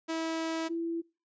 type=tone pair in turn; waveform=sawtooth / sine; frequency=324.9 / 333.8 Hz; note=E4 / E4; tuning=-25 / +22 cents; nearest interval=unison; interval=47 cents; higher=second; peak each=-27 / -30 dBFS; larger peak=first; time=0.08-0.69 / 0.69-1.02 s; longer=first; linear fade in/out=20 ms; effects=noise-tail reverb RT60 0.3 s tail -24 dB re dry + resampled to 16000 Hz